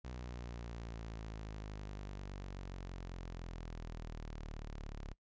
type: exponential sweep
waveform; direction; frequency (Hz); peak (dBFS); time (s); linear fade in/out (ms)
sawtooth; down; 62.5 to 35.15; -40; 0.04-5.14; 10
effects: noise-tail reverb RT60 0.1 s tail -20 dB re dry + resampled to 16000 Hz